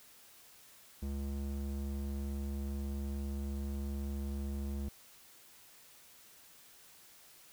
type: tone with band-pass filter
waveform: square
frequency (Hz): 69.4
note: C#2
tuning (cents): +3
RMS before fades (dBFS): -38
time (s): 1.02-4.89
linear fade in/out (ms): 5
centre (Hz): 150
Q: 1
effects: white hiss -59 dBFS RMS until 7.52 s